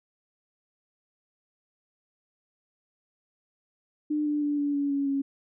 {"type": "tone with pitch steps", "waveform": "sine", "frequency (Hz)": [300, 295.9, 291.8, 287.8, 283.8, 279.9, 276.1], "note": ["D4", "D4", "D4", "D4", "C#4", "C#4", "C#4"], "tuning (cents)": [37, 13, -11, -35, 41, 17, -7], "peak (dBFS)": -24, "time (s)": [4.1, 5.22], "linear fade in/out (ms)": 10, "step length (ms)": 160, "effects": []}